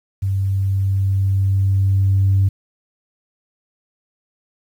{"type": "tone with level ramp", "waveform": "sine", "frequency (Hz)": 97.1, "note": "G2", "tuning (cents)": -16, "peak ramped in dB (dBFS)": [-16, -10], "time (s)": [0.22, 2.49], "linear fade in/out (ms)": 10, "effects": ["tanh soft clip ceiling -8 dBFS", "8-bit"]}